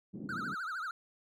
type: band-pass noise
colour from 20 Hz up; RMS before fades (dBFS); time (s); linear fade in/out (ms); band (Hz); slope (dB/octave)
white; -43; 0.13-0.55; 20; 140 to 270; 24
type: tone with vibrato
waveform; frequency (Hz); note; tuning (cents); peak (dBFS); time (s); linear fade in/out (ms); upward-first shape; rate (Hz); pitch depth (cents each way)
triangle; 1396.9; F6; 0; -34; 0.29-0.91; 2; triangle; 13; 230
effects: none